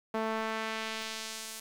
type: tone with band-pass filter sweep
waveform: sawtooth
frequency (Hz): 221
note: A3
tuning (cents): +8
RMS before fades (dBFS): -36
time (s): 0.14-1.6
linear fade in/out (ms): 5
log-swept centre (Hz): 770 to 10000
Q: 0.79
effects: 9-bit